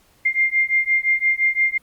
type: beating tone pair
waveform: sine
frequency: 2105 / 2110.8 Hz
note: C7 / C7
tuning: +10 / +15 cents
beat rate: 5.8 Hz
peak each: -19 dBFS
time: 0.25-1.78 s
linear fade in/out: 10 ms
effects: pink hiss -57 dBFS RMS until 1.82 s + Opus 48 kbps